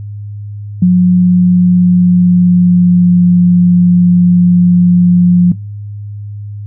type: tone with pitch glide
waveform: sine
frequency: 180 to 177.01 Hz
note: F#3 to F3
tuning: -47 to +24 cents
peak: -3 dBFS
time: 0.82-5.52 s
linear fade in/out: 5 ms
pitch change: -29 cents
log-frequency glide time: 0.95-3.23 s
effects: noise-tail reverb RT60 0.3 s tail -21 dB re dry + added 103 Hz sine -21 dBFS peak until 6.66 s